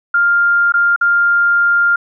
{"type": "tone with dropouts", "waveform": "sine", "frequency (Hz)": 1400, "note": "F6", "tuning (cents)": 4, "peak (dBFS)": -9, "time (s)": [0.14, 1.96], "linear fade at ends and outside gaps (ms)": 5, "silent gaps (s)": [[0.722, 0.739], [0.962, 1.011]], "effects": []}